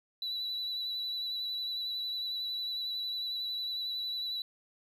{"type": "tone with vibrato", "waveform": "triangle", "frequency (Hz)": 3951, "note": "B7", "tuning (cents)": 0, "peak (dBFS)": -31, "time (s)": [0.22, 4.42], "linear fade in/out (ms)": 2, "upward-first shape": "sine", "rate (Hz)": 11, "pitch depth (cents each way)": 20, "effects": ["tanh soft clip ceiling -29 dBFS"]}